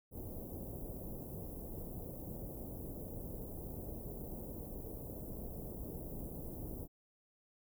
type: band-stop noise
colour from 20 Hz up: pink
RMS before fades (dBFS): -45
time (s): 0.11-6.88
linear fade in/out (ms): 50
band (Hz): 590 to 14000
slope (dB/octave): 24
effects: none